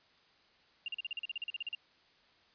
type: tone bursts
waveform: sine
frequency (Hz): 2794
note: F7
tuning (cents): 0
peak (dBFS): -35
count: 15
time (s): 0.86-1.75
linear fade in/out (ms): 2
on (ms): 22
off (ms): 40
effects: white hiss -66 dBFS RMS until 2.54 s + resampled to 11025 Hz